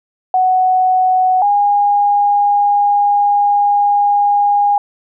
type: tone pair in turn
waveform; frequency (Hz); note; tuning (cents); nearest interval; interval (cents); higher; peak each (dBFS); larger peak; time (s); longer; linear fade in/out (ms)
sine; 743 / 816.7; F#5 / G#5; +7 / -29; major second; 164; second; -9; neither; 0.34-1.42 / 1.42-4.78; second; 2
effects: none